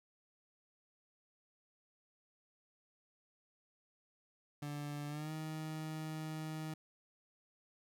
30% pulse tone with pitch glide, 146.1 to 156.59 Hz, D3 to D#3, -9 to +11 cents, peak -38 dBFS, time 4.62-6.74 s, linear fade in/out 5 ms, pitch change +120 cents, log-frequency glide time 5.08-5.32 s, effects none

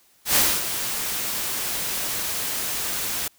white noise with ADSR envelope, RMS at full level -17 dBFS, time 0.25-3.28 s, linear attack 110 ms, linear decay 250 ms, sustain -10 dB, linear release 4 ms, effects white hiss -59 dBFS RMS until 3.38 s

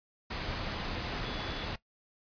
sine tone in noise, 3421 Hz, A7, 49 cents flat, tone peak -46 dBFS, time 1.24-1.66 s, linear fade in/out 10 ms, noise pink, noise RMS -36 dBFS, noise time 0.3-1.76 s, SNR -13 dB, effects noise-tail reverb RT60 0.1 s tail -17 dB re dry + resampled to 11025 Hz

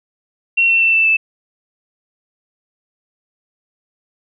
sine tone with pitch steps, 2727 / 2703 / 2680 / 2657 / 2634 Hz, F7 / E7 / E7 / E7 / E7, -42 / +43 / +28 / +13 / -2 cents, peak -10 dBFS, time 0.57-1.17 s, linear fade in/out 10 ms, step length 120 ms, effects none

